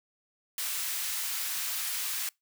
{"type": "high-pass noise", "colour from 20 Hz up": "white", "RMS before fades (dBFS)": -33, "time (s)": [0.58, 2.29], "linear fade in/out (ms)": 2, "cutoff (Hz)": 1300, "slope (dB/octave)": 12, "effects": ["noise-tail reverb RT60 0.2 s tail -26 dB re dry"]}